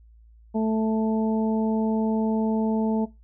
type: harmonic tone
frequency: 220 Hz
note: A3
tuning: in tune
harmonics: 1 / 2 / 3 / 4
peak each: -22 / -28 / -32 / -34 dBFS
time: 0.54-3.06 s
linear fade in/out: 20 ms
effects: noise-tail reverb RT60 0.2 s tail -18 dB re dry + added 56 Hz sine -49 dBFS peak until 3.23 s